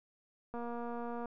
click train, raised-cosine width 1 ms, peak -29 dBFS, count 171, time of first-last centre 0.54-1.257 s, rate 237 Hz, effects none

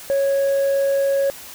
sine tone, 552 Hz, C#5, 7 cents flat, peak -13 dBFS, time 0.1-1.3 s, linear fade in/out 0 ms, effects tanh soft clip ceiling -15 dBFS + white hiss -38 dBFS RMS until 1.54 s

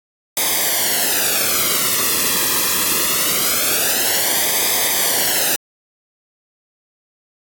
white noise with flanger, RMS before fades -17 dBFS, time 0.37-5.56 s, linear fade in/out 2 ms, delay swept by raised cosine 0.71 to 1.37 ms, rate 0.23 Hz, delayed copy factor -0.75, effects AAC 64 kbps

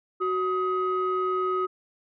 sine tone pair together, 371.9 / 1261 Hz, F#4 / D#6, +9 / +23 cents, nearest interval octave + major sixth, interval 2114 cents, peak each -25 dBFS, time 0.2-1.67 s, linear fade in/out 20 ms, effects tanh soft clip ceiling -18 dBFS

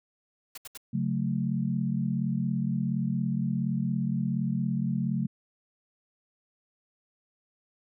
white noise bursts, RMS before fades -41 dBFS, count 3, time 0.55-0.775 s, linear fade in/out 5 ms, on 27 ms, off 72 ms
sine chord, F# minor, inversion second, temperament equal with one note detuned, 138.59 / 182.77 / 220 Hz, C#3 / F#3 / A3, 0 / -21 / 0 cents, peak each -30 dBFS, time 0.93-5.27 s, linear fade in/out 10 ms
effects none

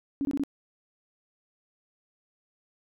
sine tone bursts, 279.8 Hz, C#4, 16 cents sharp, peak -25 dBFS, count 4, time 0.21-0.436 s, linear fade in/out 0 ms, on 40 ms, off 22 ms, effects none

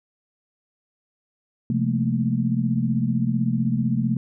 sine tone cluster, 131.1 / 172.5 / 215.1 / 230.8 Hz, C3 / F3 / A3 / A#3, +4 / -21 / -39 / -17 cents, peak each -24 / -28 / -24 / -25 dBFS, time 1.7-4.17 s, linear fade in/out 2 ms, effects none

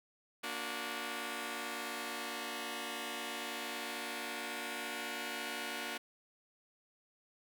5% pulse chord, Bb augmented, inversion none, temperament just, 233.1 / 291.4 / 364.2 Hz, Bb3 / D4 / F#4, 0 / -13 / -27 cents, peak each -32 dBFS, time 0.43-5.98 s, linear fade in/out 10 ms, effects none

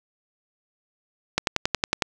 click train, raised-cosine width 0.2 ms, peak -3 dBFS, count 8, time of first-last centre 1.38-2.022 s, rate 10.9 Hz, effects none

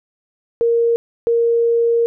sine tone pair in turn, 466.2 / 466.2 Hz, A#4 / A#4, 0 / 0 cents, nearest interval unison, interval 0 cents, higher neither, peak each -12 dBFS, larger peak neither, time 0.61-0.96 / 1.27-2.06 s, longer second, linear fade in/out 0 ms, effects none

